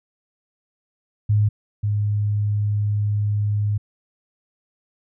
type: tone pair in turn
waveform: sine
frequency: 104.9 / 103.93 Hz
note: G#2 / G#2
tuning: +18 / +2 cents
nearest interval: unison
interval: 16 cents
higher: first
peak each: -14 / -18 dBFS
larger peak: first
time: 1.29-1.49 / 1.83-3.78 s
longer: second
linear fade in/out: 10 ms
effects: none